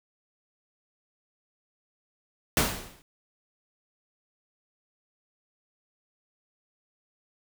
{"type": "noise with exponential decay", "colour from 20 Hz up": "pink", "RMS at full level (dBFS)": -20, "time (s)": [2.57, 3.02], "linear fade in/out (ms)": 1, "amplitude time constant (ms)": 97, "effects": []}